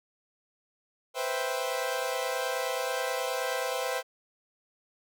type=chord; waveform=sawtooth; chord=C major seventh; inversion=third; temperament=equal; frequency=493.9 / 523.3 / 659.3 / 784 Hz; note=B4 / C5 / E5 / G5; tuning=0 / 0 / 0 / 0 cents; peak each=-31 / -29 / -32 / -33 dBFS; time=1.14-4.03 s; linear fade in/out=50 ms; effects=none